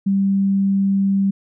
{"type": "tone", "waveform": "sine", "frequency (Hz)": 196, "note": "G3", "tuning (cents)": 0, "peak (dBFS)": -14, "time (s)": [0.06, 1.31], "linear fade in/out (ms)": 10, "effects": []}